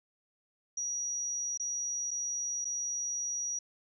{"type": "tone with dropouts", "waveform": "sine", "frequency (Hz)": 5780, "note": "F#8", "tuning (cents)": -41, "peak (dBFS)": -32, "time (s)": [0.77, 3.59], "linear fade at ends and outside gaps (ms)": 5, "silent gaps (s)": [[1.575, 1.597], [2.108, 2.112], [2.646, 2.652]], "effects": []}